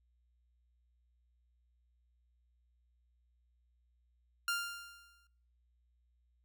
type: tone with exponential decay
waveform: sawtooth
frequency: 1396.9 Hz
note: F6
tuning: in tune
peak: -27 dBFS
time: 4.48-5.27 s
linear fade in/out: 2 ms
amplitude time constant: 170 ms
effects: noise-tail reverb RT60 0.8 s tail -25 dB re dry + added 60 Hz sine -70 dBFS peak until 6.44 s